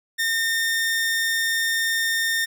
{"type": "tone", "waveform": "sawtooth", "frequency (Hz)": 1821, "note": "A#6", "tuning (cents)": -41, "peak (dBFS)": -17, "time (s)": [0.18, 2.46], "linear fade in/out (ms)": 20, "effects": []}